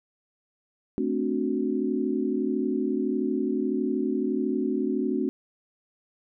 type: chord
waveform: sine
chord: D dominant seventh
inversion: second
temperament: equal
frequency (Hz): 220 / 261.6 / 293.7 / 370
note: A3 / C4 / D4 / F#4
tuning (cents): 0 / 0 / 0 / 0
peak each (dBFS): -30 / -28 / -30 / -29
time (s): 0.98-5.29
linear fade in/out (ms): 0
effects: none